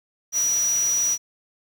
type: tone in noise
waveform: sine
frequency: 5830 Hz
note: F#8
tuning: 26 cents flat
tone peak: -19 dBFS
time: 0.32-1.18 s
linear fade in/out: 50 ms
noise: white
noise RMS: -34 dBFS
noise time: 0.32-1.18 s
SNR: +12 dB
effects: none